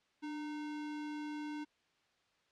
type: tone with sample-and-hold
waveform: sine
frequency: 297.6 Hz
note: D4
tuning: 23 cents sharp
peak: -39 dBFS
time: 0.22-1.65 s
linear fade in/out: 20 ms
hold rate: 1225 Hz
effects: white hiss -74 dBFS RMS until 2.51 s + low-pass 4000 Hz 12 dB/octave